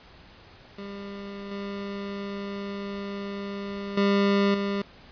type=tone with level steps; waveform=25% pulse; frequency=200 Hz; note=G3; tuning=35 cents sharp; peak=-32 / -28 / -16 / -22 dBFS; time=0.78-4.82 s; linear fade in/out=5 ms; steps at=1.51 / 3.97 / 4.54 s; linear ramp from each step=5 ms; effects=pink hiss -51 dBFS RMS until 5.11 s + resampled to 11025 Hz